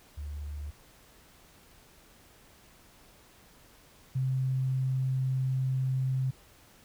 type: tone pair in turn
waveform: sine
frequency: 73.42 / 131.05 Hz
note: D2 / C3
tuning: 0 / +3 cents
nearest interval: minor seventh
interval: 1003 cents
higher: second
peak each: -35 / -26 dBFS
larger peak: second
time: 0.17-0.71 / 4.15-6.31 s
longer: second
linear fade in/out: 10 ms
effects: pink hiss -58 dBFS RMS until 6.84 s